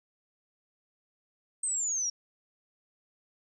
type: linear sweep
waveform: sine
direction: down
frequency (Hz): 8400 to 5550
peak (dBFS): -28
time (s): 1.63-2.1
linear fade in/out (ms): 5
effects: none